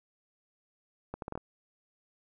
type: accelerating click train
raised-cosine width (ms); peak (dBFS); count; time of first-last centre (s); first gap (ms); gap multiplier
1; -23; 6; 1.14-1.376; 82; 0.72
effects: none